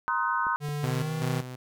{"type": "chord", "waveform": "sine", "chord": "C half-diminished seventh", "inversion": "third", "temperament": "just", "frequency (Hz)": [941.9, 1046.5, 1255.8, 1507], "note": ["Bb5", "C6", "Eb6", "Gb6"], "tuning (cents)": [18, 0, 16, 31], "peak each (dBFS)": -30, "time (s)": [0.08, 0.56], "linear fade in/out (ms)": 0}
{"type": "clicks", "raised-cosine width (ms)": 2, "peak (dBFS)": -30, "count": 2, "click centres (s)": [0.468, 0.688]}
{"type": "tone with pitch glide", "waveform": "square", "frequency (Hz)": [146.83, 158.28], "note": ["D3", "D#3"], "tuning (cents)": [0, 30], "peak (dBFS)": -30, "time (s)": [0.6, 1.43], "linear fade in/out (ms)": 50, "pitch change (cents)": 130, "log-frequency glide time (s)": [0.83, 1.14]}
{"type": "tone with tremolo", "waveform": "sawtooth", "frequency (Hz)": 126.8, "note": "B2", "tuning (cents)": 46, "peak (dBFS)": -24, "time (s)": [0.83, 1.56], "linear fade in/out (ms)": 10, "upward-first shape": "square", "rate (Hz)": 2.6, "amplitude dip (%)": 65}
{"effects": []}